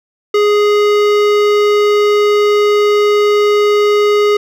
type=tone with hard clipping; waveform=sine; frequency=415.3 Hz; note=G#4; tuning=in tune; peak=-10 dBFS; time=0.34-4.37 s; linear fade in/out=5 ms; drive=17 dB; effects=none